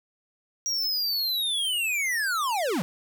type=linear sweep; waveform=square; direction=down; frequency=5730 to 148.1 Hz; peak=-25 dBFS; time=0.66-2.82 s; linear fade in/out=0 ms; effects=10-bit